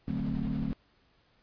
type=noise with tremolo; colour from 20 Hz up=brown; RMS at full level=-38 dBFS; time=0.07-0.74 s; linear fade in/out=20 ms; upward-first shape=sine; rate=11 Hz; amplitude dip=35%
type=chord; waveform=sine; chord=D dominant seventh; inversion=none; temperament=equal; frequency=146.83 / 185 / 220 / 261.6 Hz; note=D3 / F#3 / A3 / C4; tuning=0 / 0 / 0 / 0 cents; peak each=-36 / -36 / -34 / -36 dBFS; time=0.08-0.73 s; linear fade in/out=0 ms
effects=pink hiss -67 dBFS RMS until 1.42 s + resampled to 11025 Hz